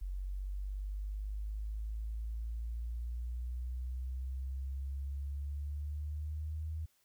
sine exponential sweep, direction up, 46.27 to 79.4 Hz, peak -36 dBFS, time 0.01-6.86 s, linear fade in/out 10 ms, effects white hiss -73 dBFS RMS until 7.04 s

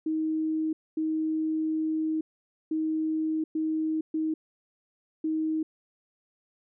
sine tone bursts at uneven times, 315.1 Hz, D#4, 22 cents sharp, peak -25 dBFS, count 6, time 0.06-0.73 / 0.97-2.21 / 2.71-3.44 / 3.55-4.01 / 4.14-4.34 / 5.24-5.63 s, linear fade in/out 5 ms, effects none

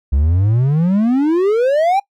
triangle exponential sweep, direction up, 65.41 to 815 Hz, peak -9 dBFS, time 0.12-2 s, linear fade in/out 10 ms, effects noise-tail reverb RT60 0.1 s tail -21 dB re dry

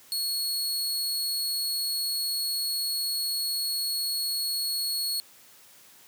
sawtooth tone, 4344 Hz, C#8, 36 cents flat, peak -24 dBFS, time 0.12-5.2 s, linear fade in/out 0 ms, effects white hiss -54 dBFS RMS until 6.07 s + high-pass 100 Hz 12 dB/octave

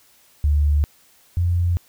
sine tone pair in turn, 73.42 / 87.31 Hz, D2 / F2, 0 / 0 cents, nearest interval minor third, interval 300 cents, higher second, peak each -14 / -16 dBFS, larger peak first, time 0.44-0.84 / 1.37-1.77 s, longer neither, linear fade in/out 0 ms, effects white hiss -55 dBFS RMS until 1.88 s

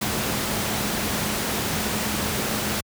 sine tone in noise, 211.5 Hz, G#3, 32 cents sharp, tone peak -33 dBFS, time 0.01-2.81 s, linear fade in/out 10 ms, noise pink, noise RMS -25 dBFS, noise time 0.01-2.81 s, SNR -11 dB, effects high-pass 80 Hz 12 dB/octave

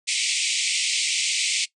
pink band-pass noise, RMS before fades -24 dBFS, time 0.07-1.66 s, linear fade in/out 20 ms, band 2100 to 9000 Hz, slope 96 dB/octave, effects noise-tail reverb RT60 0.1 s tail -19 dB re dry

